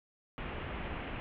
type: low-pass noise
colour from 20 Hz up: pink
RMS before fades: -40 dBFS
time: 0.38-1.2 s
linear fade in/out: 0 ms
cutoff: 3000 Hz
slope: 48 dB/octave
effects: none